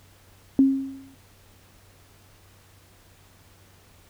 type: tone with exponential decay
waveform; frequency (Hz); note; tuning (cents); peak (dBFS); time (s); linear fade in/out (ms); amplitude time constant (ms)
sine; 270; C#4; -45; -11; 0.59-1.15; 1; 120
effects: added 95 Hz sine -56 dBFS peak until 4.09 s + pink hiss -56 dBFS RMS until 4.09 s